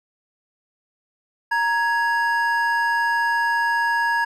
triangle tone pair together, 932.3 / 1666.9 Hz, A#5 / G#6, 0 / +6 cents, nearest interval minor seventh, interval 1006 cents, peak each -19 dBFS, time 1.51-4.25 s, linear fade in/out 10 ms, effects none

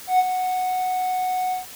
triangle tone with ADSR envelope, 738 Hz, F#5, 5 cents flat, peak -10 dBFS, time 0.07-1.66 s, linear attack 120 ms, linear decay 37 ms, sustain -9 dB, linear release 140 ms, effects white hiss -40 dBFS RMS until 1.75 s

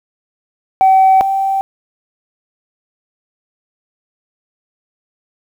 sine tone pair in turn, 764 / 777.4 Hz, G5 / G5, -45 / -15 cents, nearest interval unison, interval 30 cents, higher second, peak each -4 / -12 dBFS, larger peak first, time 0.81-1.21 / 1.21-1.61 s, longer neither, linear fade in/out 0 ms, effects tanh soft clip ceiling -3 dBFS + 7-bit

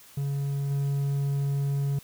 triangle tone with level steps, 140.1 Hz, C#3, 19 cents sharp, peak -24 / -22 dBFS, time 0.17-1.99 s, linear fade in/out 5 ms, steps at 0.7 s, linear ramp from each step 10 ms, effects white hiss -52 dBFS RMS until 2.03 s

